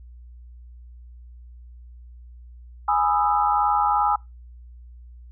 sine chord, E major seventh, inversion first, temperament equal with one note detuned, 830.6 / 987.8 / 1235.9 / 1318.5 Hz, G#5 / B5 / D#6 / E6, 0 / 0 / -12 / 0 cents, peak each -20 / -26 / -25 / -25 dBFS, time 2.88-4.16 s, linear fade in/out 5 ms, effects noise-tail reverb RT60 0.2 s tail -23 dB re dry + added 60 Hz sine -41 dBFS peak until 5.31 s

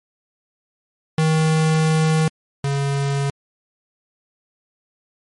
square tone pair in turn, 158.1 / 139.79 Hz, D#3 / C#3, +28 / +15 cents, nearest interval major second, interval 213 cents, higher first, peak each -15 / -19 dBFS, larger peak first, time 1.18-2.28 / 2.64-3.3 s, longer first, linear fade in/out 2 ms, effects MP3 48 kbps

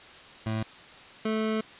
25% pulse tone pair in turn, 110 / 218.6 Hz, A2 / A3, 0 / -11 cents, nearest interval octave, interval 1189 cents, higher second, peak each -24 / -22 dBFS, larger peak second, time 0.46-0.63 / 1.25-1.61 s, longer second, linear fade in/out 5 ms, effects white hiss -48 dBFS RMS until 1.79 s + resampled to 8000 Hz

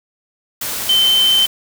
sine tone in noise, 3086 Hz, G7, 28 cents flat, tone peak -10 dBFS, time 0.89-1.46 s, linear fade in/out 5 ms, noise white, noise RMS -23 dBFS, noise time 0.61-1.47 s, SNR +10 dB, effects none

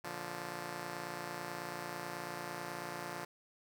5% pulse chord, Bb major, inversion none, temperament just, 116.54 / 145.68 / 174.81 Hz, Bb2 / D3 / F3, 0 / -14 / +2 cents, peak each -39 / -35 / -33 dBFS, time 0.04-3.25 s, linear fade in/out 5 ms, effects none

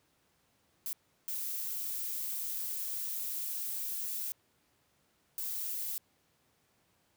violet noise bursts at uneven times, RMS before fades -37 dBFS, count 3, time 0.86-0.93 / 1.28-4.32 / 5.38-5.98 s, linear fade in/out 0 ms, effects pink hiss -72 dBFS RMS until 7.16 s + high-pass 80 Hz 12 dB/octave

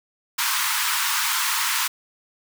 pink high-pass noise, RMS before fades -23 dBFS, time 0.38-1.88 s, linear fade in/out 10 ms, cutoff 900 Hz, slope 96 dB/octave, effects none

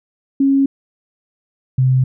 sine tone pair in turn, 273.8 / 129.7 Hz, C#4 / C3, -21 / -15 cents, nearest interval octave + minor second, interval 1294 cents, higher first, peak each -10 dBFS, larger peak neither, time 0.4-0.66 / 1.78-2.04 s, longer neither, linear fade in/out 5 ms, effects none

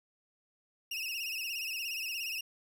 30% pulse tone with vibrato, 2686 Hz, E7, 32 cents sharp, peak -32 dBFS, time 0.91-2.41 s, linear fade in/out 5 ms, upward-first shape sine, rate 17 Hz, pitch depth 99 cents each way, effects none

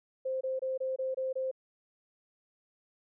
sine tone bursts, 523.3 Hz, C5, in tune, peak -30 dBFS, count 7, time 0.25-1.514 s, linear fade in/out 10 ms, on 160 ms, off 24 ms, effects none

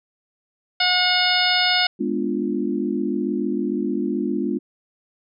harmonic tone, 725 Hz, F#5, 35 cents flat, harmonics 1 / 2 / 3 / 4 / 5 / 6 / 7, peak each -24 / -24 / -24 / -24 / -24 / -24 / -24 dBFS, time 0.8-1.87 s, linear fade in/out 5 ms
sine chord, G# diminished seventh, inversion none, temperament equal, 207.7 / 246.9 / 293.7 / 349.2 Hz, G#3 / B3 / D4 / F4, 0 / 0 / 0 / 0 cents, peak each -26 dBFS, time 1.99-4.59 s, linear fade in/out 20 ms
effects none

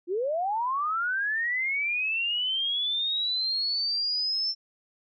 sine linear sweep, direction up, 329.6 to 5370 Hz, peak -25 dBFS, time 0.07-4.55 s, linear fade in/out 50 ms, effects none

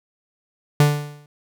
45% pulse tone with exponential decay, 146.83 Hz, D3, in tune, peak -9 dBFS, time 0.8-1.26 s, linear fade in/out 2 ms, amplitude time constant 100 ms, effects none

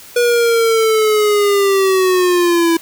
square linear sweep, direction down, 484.8 to 330 Hz, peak -11 dBFS, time 0.16-2.77 s, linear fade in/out 5 ms, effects white hiss -38 dBFS RMS until 2.81 s

